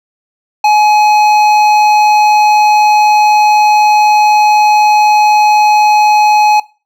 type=tone with hard clipping; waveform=triangle; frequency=844 Hz; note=G#5; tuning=28 cents sharp; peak=-7 dBFS; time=0.64-6.6 s; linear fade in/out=5 ms; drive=15 dB; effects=noise-tail reverb RT60 0.3 s tail -19 dB re dry